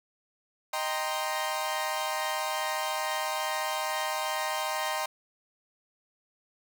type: chord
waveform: sawtooth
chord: C minor seventh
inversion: first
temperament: equal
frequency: 622.3 / 784 / 932.3 / 1046.5 Hz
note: Eb5 / G5 / Bb5 / C6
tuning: 0 / 0 / 0 / 0 cents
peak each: -31 dBFS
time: 0.73-5.06 s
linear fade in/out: 5 ms
effects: none